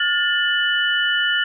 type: tone cluster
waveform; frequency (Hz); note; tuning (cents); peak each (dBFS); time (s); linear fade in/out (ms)
sine; 1427 / 1766 / 2967; F6 / A6 / F#7; +37 / +6 / +4; -21; 0-1.44; 5
effects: none